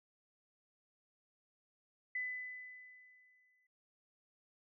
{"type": "tone with exponential decay", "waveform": "sine", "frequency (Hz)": 2004, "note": "B6", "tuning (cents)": 25, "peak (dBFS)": -35, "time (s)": [2.15, 3.67], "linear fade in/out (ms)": 5, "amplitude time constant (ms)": 330, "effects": []}